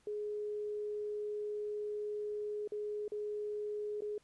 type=tone with dropouts; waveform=sine; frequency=418.7 Hz; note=G#4; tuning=14 cents sharp; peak=-36 dBFS; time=0.07-4.18 s; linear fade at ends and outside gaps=2 ms; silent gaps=2.676-2.72 / 3.08-3.119 / 4.007-4.02 s; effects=pink hiss -71 dBFS RMS until 4.23 s + resampled to 24000 Hz